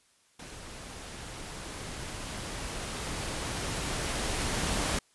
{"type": "noise with level ramp", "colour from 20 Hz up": "pink", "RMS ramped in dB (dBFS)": [-45, -29], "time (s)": [0.39, 4.99], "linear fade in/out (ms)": 5, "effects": ["white hiss -66 dBFS RMS until 5.14 s", "resampled to 24000 Hz"]}